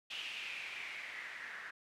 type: noise with low-pass filter sweep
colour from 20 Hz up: blue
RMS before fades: -45 dBFS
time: 0.1-1.71 s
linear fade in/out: 10 ms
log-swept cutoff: 2900 to 1700 Hz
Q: 5.1
effects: none